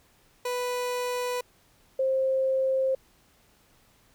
30% pulse / sine tone pair in turn, 493.9 / 528.7 Hz, B4 / C5, 0 / +18 cents, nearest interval minor second, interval 118 cents, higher second, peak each -25 / -22 dBFS, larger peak second, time 0.45-1.41 / 1.99-2.95 s, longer neither, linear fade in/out 5 ms, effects pink hiss -62 dBFS RMS until 4.14 s

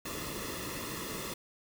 pink noise with comb filter, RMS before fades -39 dBFS, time 0.05-1.34 s, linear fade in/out 5 ms, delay 1.3 ms, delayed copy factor -0.7, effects none

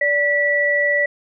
sine tone pair together, 580.6 / 1953 Hz, D5 / B6, -20 / -20 cents, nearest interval octave + major sixth, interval 2100 cents, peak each -20 / -16 dBFS, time 0.01-1.06 s, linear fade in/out 5 ms, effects none

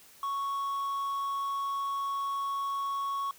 triangle tone with quantisation, 1108.7 Hz, C#6, in tune, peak -28 dBFS, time 0.23-3.31 s, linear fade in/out 2 ms, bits 9, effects white hiss -56 dBFS RMS until 3.38 s

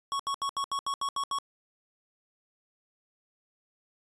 square tone bursts, 1108.7 Hz, C#6, in tune, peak -29 dBFS, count 9, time 0.12-1.386 s, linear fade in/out 0 ms, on 74 ms, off 75 ms, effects resampled to 22050 Hz

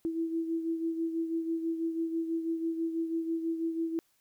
sine beating tone pair, 328.1 / 334.2 Hz, E4 / E4, -8 / +24 cents, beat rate 6.1 Hz, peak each -30 / -38 dBFS, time 0.05-3.99 s, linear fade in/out 0 ms, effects white hiss -71 dBFS RMS until 4.2 s

